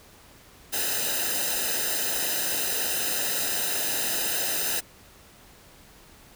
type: noise with comb filter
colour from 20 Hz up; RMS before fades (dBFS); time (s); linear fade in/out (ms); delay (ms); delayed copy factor
white; -27; 0.72-4.81; 20; 0.89; -0.8
effects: pink hiss -52 dBFS RMS until 6.35 s